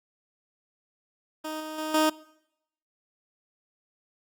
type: tone with level steps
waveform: 15% pulse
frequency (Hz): 311.1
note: D#4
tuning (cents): 0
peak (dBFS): -26 / -29 / -24 / -14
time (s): 1.44-2.1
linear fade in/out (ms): 10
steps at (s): 1.6 / 1.78 / 1.94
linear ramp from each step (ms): 5
effects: noise-tail reverb RT60 0.8 s tail -22 dB re dry + Opus 48 kbps